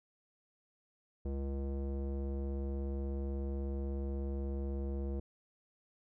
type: tone with low-pass filter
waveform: square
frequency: 68.6 Hz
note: C#2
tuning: 17 cents flat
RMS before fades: -37 dBFS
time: 1.25-5.2 s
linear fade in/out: 5 ms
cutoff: 460 Hz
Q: 1.8
effects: none